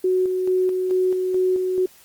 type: tone with tremolo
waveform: sine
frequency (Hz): 370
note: F#4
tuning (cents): 0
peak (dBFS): -16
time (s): 0.04-1.86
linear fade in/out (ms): 5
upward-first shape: square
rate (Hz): 2.3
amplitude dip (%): 35
effects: white hiss -51 dBFS RMS until 2.04 s + Opus 24 kbps